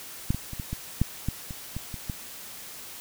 clicks, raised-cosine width 5 ms, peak -11 / -18 / -24 / -20 / -18 / -9 / -14 / -24 / -20 / -23 / -18 dBFS, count 11, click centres 0.305 / 0.346 / 0.533 / 0.598 / 0.73 / 1.016 / 1.286 / 1.508 / 1.766 / 1.942 / 2.098 s, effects white hiss -42 dBFS RMS until 3 s

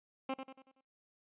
15% pulse tone with echo, 265.6 Hz, C4, 26 cents sharp, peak -28 dBFS, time 0.29-0.34 s, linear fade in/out 5 ms, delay 94 ms, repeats 5, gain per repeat -7 dB, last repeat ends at 0.81 s, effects noise-tail reverb RT60 0.4 s tail -26 dB re dry + resampled to 8000 Hz

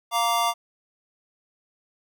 square chord, Bb major, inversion second, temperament just, 699.2 / 932.3 / 1165.4 Hz, F5 / Bb5 / D6, +2 / 0 / -14 cents, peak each -26 dBFS, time 0.11-0.54 s, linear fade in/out 50 ms, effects none

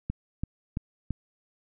click train, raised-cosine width 5 ms, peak -17 dBFS, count 4, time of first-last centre 0.1-1.107 s, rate 2.98 Hz, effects none

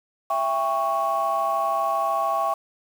sine chord, C# diminished, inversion first, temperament just, 665.2 / 798.3 / 1108.7 Hz, E5 / G5 / C#6, +16 / +31 / 0 cents, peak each -25 / -25 / -23 dBFS, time 0.3-2.54 s, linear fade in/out 5 ms, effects tanh soft clip ceiling -14 dBFS + 7-bit

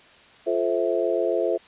sine chord, F major seventh, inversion none, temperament just, 349.2 / 436.5 / 523.8 / 654.8 Hz, F4 / A4 / C5 / E5, 0 / -14 / +2 / -12 cents, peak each -26 dBFS, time 0.46-1.58 s, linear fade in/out 20 ms, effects white hiss -51 dBFS RMS until 1.67 s + resampled to 8000 Hz

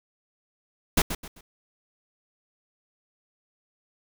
pink noise with echo, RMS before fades -20 dBFS, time 0.97-1.02 s, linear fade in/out 5 ms, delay 130 ms, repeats 3, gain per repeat -10 dB, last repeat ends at 1.41 s, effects none

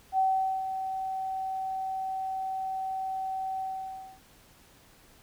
sine tone with ADSR envelope, 763 Hz, G5, 47 cents flat, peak -21 dBFS, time 0.12-4.2 s, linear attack 63 ms, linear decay 440 ms, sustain -9 dB, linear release 600 ms, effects pink hiss -58 dBFS RMS until 5.22 s

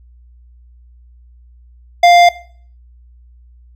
sine tone with hard clipping, 698.5 Hz, F5, in tune, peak -6 dBFS, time 2.03-2.29 s, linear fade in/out 5 ms, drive 13 dB, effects noise-tail reverb RT60 0.5 s tail -18 dB re dry + added 60 Hz sine -41 dBFS peak until 3.75 s

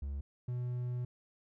triangle tone pair in turn, 70 / 123.29 Hz, C#2 / B2, +18 / -3 cents, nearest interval minor seventh, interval 979 cents, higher second, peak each -34 / -32 dBFS, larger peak second, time 0.02-0.21 / 0.48-1.05 s, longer second, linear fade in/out 5 ms, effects none

